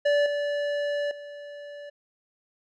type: tone with level steps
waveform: square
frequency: 580 Hz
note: D5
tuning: 22 cents flat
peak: -20 / -26 / -39 dBFS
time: 0.05-1.9 s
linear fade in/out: 10 ms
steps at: 0.26 / 1.11 s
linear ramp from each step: 2 ms
effects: low-pass 3000 Hz 12 dB/octave